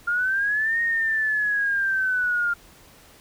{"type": "linear two-way sweep", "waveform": "sine", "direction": "up then down", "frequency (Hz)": [1396.9, 1864.7, 1396.9], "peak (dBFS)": -20, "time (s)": [0.07, 2.54], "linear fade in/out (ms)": 10, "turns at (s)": 0.81, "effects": ["pink hiss -51 dBFS RMS until 3.2 s"]}